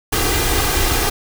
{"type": "noise with comb filter", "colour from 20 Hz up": "pink", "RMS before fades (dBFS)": -17, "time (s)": [0.12, 1.1], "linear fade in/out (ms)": 10, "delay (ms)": 2.5, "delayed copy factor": 0.65, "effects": []}